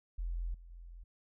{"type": "tone with level steps", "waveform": "sine", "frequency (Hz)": 42.75, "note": "F1", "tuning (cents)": -36, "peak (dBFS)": [-34, -50, -47], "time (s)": [0.18, 1.04], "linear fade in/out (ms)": 10, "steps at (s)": [0.54, 0.7], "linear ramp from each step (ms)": 5, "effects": []}